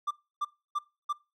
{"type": "tone bursts", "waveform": "triangle", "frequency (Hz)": 1181, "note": "D6", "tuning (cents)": 9, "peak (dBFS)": -25, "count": 4, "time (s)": [0.07, 1.13], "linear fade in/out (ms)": 10, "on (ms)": 40, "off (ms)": 300, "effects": ["noise-tail reverb RT60 0.3 s tail -22 dB re dry"]}